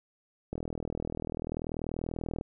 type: click train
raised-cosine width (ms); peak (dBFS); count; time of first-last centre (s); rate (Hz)
2; -21; 77; 0.53-2.411; 40.4
effects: none